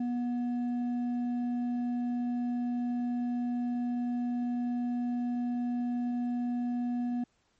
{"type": "tone with hard clipping", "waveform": "sine", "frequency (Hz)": 242.8, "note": "B3", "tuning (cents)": -29, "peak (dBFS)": -30, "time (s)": [0, 7.24], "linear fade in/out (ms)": 5, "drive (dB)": 4, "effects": ["pink hiss -72 dBFS RMS until 7.59 s", "MP3 32 kbps"]}